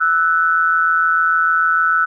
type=tone pair together; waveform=sine; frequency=1318.5 / 1485.1 Hz; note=E6 / F#6; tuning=0 / +6 cents; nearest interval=major second; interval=206 cents; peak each=-15 dBFS; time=0-2.06 s; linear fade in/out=20 ms; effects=none